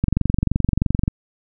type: click train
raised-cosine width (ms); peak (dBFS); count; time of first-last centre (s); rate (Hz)
5; -5; 25; 0.04-1.079; 23.1
effects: none